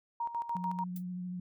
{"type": "tone with tremolo", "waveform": "sine", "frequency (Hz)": 938, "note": "A#5", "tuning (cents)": 11, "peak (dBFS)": -31, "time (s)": [0.2, 0.84], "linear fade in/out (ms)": 5, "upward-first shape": "square", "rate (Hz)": 6.8, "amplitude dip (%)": 70}
{"type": "tone with vibrato", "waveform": "sine", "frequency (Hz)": 180.3, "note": "F#3", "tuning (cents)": -45, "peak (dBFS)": -36, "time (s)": [0.55, 1.4], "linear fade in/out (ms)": 5, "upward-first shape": "triangle", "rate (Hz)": 13, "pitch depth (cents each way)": 24}
{"type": "noise with exponential decay", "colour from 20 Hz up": "violet", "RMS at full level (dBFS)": -42, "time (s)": [0.96, 1.04], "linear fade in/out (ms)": 2, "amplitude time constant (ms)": 16}
{"effects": []}